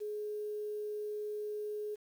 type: tone with quantisation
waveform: sine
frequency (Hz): 420.8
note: G#4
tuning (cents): +23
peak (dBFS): -36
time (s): 0-1.96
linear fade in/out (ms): 20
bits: 10
effects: none